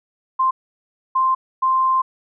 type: tone bursts at uneven times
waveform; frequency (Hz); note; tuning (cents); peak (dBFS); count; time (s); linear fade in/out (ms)
sine; 1046.5; C6; 0; -14; 3; 0.39-0.51 / 1.15-1.35 / 1.62-2.02; 10
effects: none